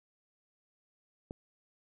click, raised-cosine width 2 ms, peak -27 dBFS, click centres 1.309 s, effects none

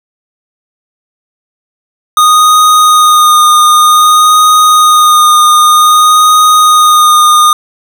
square tone with vibrato, 1233 Hz, D#6, 16 cents flat, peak -3 dBFS, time 2.17-7.53 s, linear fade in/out 2 ms, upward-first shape sine, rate 0.53 Hz, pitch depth 15 cents each way, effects none

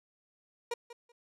30% pulse tone with echo, 475.6 Hz, A#4, 35 cents sharp, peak -29 dBFS, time 0.71-0.74 s, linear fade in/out 5 ms, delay 190 ms, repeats 2, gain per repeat -14 dB, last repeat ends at 1.12 s, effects low-pass 9000 Hz 12 dB/octave

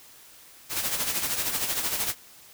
white noise with tremolo, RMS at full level -26 dBFS, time 0.69-2.15 s, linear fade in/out 50 ms, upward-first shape sine, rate 13 Hz, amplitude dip 55%, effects white hiss -51 dBFS RMS until 2.53 s

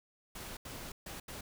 pink noise bursts at uneven times, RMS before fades -45 dBFS, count 4, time 0.35-0.57 / 0.65-0.92 / 1.06-1.2 / 1.28-1.41 s, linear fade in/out 5 ms, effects none

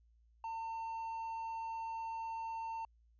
sine tone with hard clipping, 904 Hz, A5, 47 cents sharp, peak -40 dBFS, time 0.44-2.85 s, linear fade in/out 2 ms, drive 3 dB, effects added 57 Hz sine -65 dBFS peak until 3.19 s + resampled to 16000 Hz

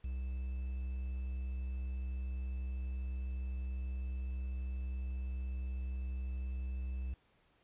triangle tone with quantisation, 64 Hz, C2, 38 cents flat, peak -34 dBFS, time 0.04-7.14 s, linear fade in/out 5 ms, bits 10, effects pink hiss -71 dBFS RMS until 7.63 s + resampled to 8000 Hz

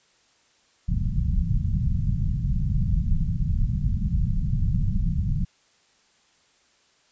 pink low-pass noise, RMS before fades -23 dBFS, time 0.88-5.45 s, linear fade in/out 10 ms, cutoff 190 Hz, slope 48 dB/octave, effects white hiss -62 dBFS RMS until 7.11 s + resampled to 16000 Hz

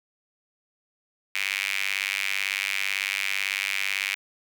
sawtooth tone with high-pass filter, 98 Hz, G2, in tune, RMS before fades -28 dBFS, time 1.35-4.15 s, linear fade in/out 0 ms, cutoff 2300 Hz, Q 4.8, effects none

